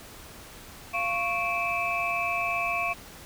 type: tone cluster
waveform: sine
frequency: 692 / 1106 / 2344 / 2596 Hz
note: F5 / C#6 / D7 / E7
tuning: -16 / -4 / -4 / -27 cents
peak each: -31 dBFS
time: 0.93-2.94 s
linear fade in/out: 20 ms
effects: pink hiss -46 dBFS RMS until 3.25 s